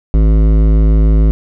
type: tone with hard clipping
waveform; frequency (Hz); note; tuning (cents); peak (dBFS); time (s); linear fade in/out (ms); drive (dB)
sine; 53.3; G#1; +46; -8; 0.14-1.31; 0; 14
effects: none